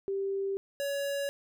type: tone pair in turn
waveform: sine / square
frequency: 392 / 562.4 Hz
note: G4 / C#5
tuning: 0 / +25 cents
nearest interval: tritone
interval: 625 cents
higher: second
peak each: -29 / -31 dBFS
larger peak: first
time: 0.08-0.57 / 0.8-1.29 s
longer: neither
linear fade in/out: 0 ms
effects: none